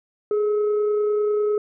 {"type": "tone with frequency modulation", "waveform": "sine", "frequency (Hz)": 418.5, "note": "G#4", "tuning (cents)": 13, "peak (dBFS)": -18, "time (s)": [0.31, 1.58], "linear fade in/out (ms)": 2, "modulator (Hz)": 867, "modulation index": 0.24, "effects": []}